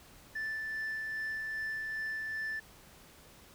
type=tone with tremolo; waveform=sine; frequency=1760 Hz; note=A6; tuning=in tune; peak=-31 dBFS; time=0.35-2.6 s; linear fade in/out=10 ms; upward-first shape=sine; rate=2.5 Hz; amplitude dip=30%; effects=tanh soft clip ceiling -33 dBFS + pink hiss -57 dBFS RMS until 3.54 s